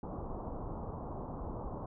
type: low-pass noise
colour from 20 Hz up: pink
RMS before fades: -41 dBFS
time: 0.03-1.86 s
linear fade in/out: 2 ms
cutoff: 1100 Hz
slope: 48 dB/octave
effects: none